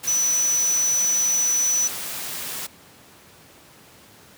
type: tone in noise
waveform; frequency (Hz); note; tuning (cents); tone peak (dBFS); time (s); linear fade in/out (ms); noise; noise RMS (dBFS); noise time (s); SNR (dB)
sine; 5960; F#8; +12; -18; 0.07-1.88; 10; white; -31; 0.03-2.67; +10
effects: pink hiss -49 dBFS RMS until 4.37 s + high-pass 100 Hz 12 dB/octave